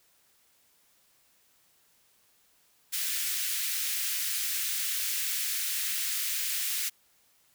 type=high-pass noise; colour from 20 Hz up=white; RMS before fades=-31 dBFS; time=2.92-6.9 s; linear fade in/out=20 ms; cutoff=1700 Hz; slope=24 dB/octave; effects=white hiss -66 dBFS RMS until 7.54 s